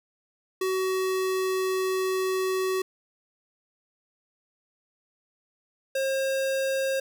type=tone pair in turn; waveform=square; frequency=376.2 / 536.3 Hz; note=F#4 / C5; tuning=+29 / +43 cents; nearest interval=tritone; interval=614 cents; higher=second; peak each=-25 dBFS; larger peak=neither; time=0.61-2.82 / 5.95-7 s; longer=first; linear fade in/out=5 ms; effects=none